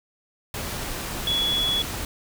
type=tone in noise; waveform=sine; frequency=3380 Hz; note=G#7; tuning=30 cents sharp; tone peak=-21 dBFS; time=1.27-1.82 s; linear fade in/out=2 ms; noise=pink; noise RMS=-31 dBFS; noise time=0.54-2.05 s; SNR=+7 dB; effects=none